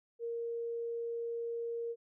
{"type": "tone", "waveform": "sine", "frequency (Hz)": 466.2, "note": "A#4", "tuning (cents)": 0, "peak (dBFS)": -35, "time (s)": [0.19, 1.96], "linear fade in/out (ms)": 50, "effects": []}